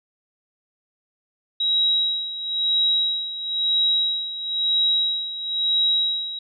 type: tone with tremolo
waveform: sine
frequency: 3844 Hz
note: B7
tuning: 48 cents flat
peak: -16 dBFS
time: 1.6-6.39 s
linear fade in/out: 5 ms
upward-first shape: sine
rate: 1 Hz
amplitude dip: 75%
effects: none